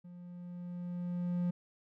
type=tone with level ramp; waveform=triangle; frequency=176.4 Hz; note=F3; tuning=18 cents sharp; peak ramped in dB=-46 to -27 dBFS; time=0.04-1.51 s; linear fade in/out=10 ms; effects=none